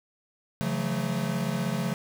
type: chord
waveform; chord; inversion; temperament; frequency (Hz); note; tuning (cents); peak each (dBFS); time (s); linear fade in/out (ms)
square; F# minor seventh; second; equal with one note detuned; 138.59 / 169.06 / 185 / 220; C#3 / E3 / F#3 / A3; 0 / +44 / 0 / 0; -33; 0.61-1.94; 0
effects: none